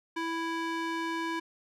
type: tone with band-pass filter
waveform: square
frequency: 330 Hz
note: E4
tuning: 2 cents sharp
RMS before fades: -33 dBFS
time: 0.16-1.4 s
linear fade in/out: 10 ms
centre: 1400 Hz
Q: 0.7
effects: none